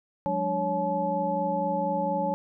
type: tone cluster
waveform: sine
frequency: 179.6 / 203.8 / 291.2 / 556 / 859 Hz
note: F3 / G#3 / D4 / C#5 / A5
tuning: +49 / -32 / -15 / +5 / -42 cents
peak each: -33 / -35 / -35 / -29 / -28 dBFS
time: 0.26-2.34 s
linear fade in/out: 0 ms
effects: none